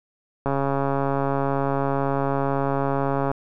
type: click train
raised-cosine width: 1 ms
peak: -10 dBFS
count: 395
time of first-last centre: 0.46-3.315 s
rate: 138 Hz
effects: none